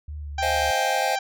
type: tone with vibrato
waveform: sine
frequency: 73.42 Hz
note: D2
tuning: in tune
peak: -31 dBFS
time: 0.08-0.71 s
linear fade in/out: 5 ms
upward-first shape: sine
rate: 3 Hz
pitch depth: 36 cents each way
type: harmonic tone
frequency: 786 Hz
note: G5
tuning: 4 cents sharp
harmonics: 1 / 2 / 3 / 4 / 5 / 6 / 7 / 8 / 9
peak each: -25 / -31 / -35 / -37 / -39 / -41 / -42 / -43 / -44 dBFS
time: 0.38-1.19 s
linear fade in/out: 5 ms
type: chord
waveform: square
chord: F minor seventh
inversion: second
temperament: just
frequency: 523.8 / 628.6 / 698.5 / 838.1 Hz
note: C5 / Eb5 / F5 / Ab5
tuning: +2 / +18 / 0 / +16 cents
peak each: -30 dBFS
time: 0.42-1.16 s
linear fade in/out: 10 ms
effects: none